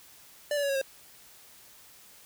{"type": "tone with pitch steps", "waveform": "square", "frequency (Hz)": [587.3, 574.2, 561.4, 548.9, 536.7], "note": ["D5", "D5", "C#5", "C#5", "C5"], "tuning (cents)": [0, -39, 22, -17, 44], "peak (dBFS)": -27, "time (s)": [0.51, 0.815], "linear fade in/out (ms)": 2, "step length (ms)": 61, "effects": ["white hiss -54 dBFS RMS until 2.25 s"]}